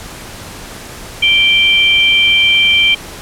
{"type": "tone pair together", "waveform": "sine", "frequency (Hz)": [2351, 3138], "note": ["D7", "G7"], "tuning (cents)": [1, 1], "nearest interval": "perfect fourth", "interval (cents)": 500, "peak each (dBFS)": -10, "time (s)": [1.22, 2.95], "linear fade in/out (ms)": 10, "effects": ["pink hiss -30 dBFS RMS until 3.21 s", "low-pass 12000 Hz 12 dB/octave"]}